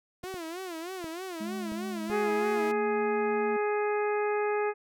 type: tone with vibrato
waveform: sawtooth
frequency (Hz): 349.2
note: F4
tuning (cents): 0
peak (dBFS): -32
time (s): 0.23-2.72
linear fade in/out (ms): 10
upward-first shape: sine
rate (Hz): 3.2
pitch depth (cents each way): 150
type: clicks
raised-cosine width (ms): 2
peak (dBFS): -29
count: 5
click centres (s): 0.238 / 0.342 / 1.043 / 1.72 / 2.099
type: tone with pitch glide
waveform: triangle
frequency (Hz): 211.9 to 225.8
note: G#3 to A3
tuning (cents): +35 to +45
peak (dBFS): -32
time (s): 1.4-3.57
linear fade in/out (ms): 10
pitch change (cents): +110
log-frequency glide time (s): 2.26-2.56
type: harmonic tone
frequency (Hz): 417.1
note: G#4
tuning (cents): +7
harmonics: 1 / 2 / 3 / 4 / 5 / 6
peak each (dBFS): -27 / -33 / -37 / -39 / -41 / -43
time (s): 2.09-4.74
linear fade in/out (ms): 50
effects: none